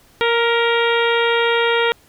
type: harmonic tone with a mistuned harmonic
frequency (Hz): 466.2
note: A#4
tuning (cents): 0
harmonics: 1 / 2 / 3 / 4 / 5 / 6 / 7 / 8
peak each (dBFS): -17 / -22 / -22 / -24 / -25 / -28 / -26 / -30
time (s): 0.21-1.92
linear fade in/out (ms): 0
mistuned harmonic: 4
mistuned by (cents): +28
effects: pink hiss -52 dBFS RMS until 2.08 s